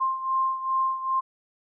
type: beating tone pair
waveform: sine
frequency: 1054 / 1056.5 Hz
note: C6 / C6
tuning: +12 / +16 cents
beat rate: 2.5 Hz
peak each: -24 / -29 dBFS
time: 0-1.21 s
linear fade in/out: 20 ms
effects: none